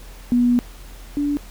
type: tone pair in turn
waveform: sine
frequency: 243.3 / 289.3 Hz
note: B3 / D4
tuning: -26 / -26 cents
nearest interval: minor third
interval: 300 cents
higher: second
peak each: -13 / -18 dBFS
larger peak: first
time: 0.32-0.59 / 1.17-1.37 s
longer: first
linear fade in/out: 0 ms
effects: added 42 Hz sine -37 dBFS peak until 1.5 s + pink hiss -45 dBFS RMS until 1.5 s